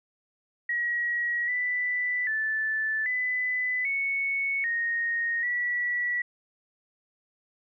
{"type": "tone with pitch steps", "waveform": "sine", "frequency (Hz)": [1908, 1982, 1753, 2002, 2213, 1862, 1945], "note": ["A#6", "B6", "A6", "B6", "C#7", "A#6", "B6"], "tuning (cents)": [40, 6, -7, 23, -3, -2, -27], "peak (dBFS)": -25, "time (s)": [0.69, 6.22], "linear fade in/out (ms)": 5, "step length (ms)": 790, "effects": []}